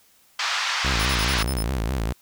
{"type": "band-pass noise", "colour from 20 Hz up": "pink", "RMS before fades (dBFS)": -25, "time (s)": [0.39, 1.43], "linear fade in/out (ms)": 5, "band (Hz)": [990, 5600], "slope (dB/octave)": 24}
{"type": "tone with vibrato", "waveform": "sawtooth", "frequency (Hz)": 60.1, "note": "B1", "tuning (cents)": -46, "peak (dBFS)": -19, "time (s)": [0.84, 2.13], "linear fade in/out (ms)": 10, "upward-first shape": "sine", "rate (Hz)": 4.8, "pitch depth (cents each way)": 230}
{"type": "tone bursts", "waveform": "5% pulse", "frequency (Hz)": 5200, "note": "E8", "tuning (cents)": -24, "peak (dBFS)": -25, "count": 7, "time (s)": [0.99, 1.633], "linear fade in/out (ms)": 10, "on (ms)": 67, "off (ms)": 29}
{"effects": ["white hiss -58 dBFS RMS until 2.21 s"]}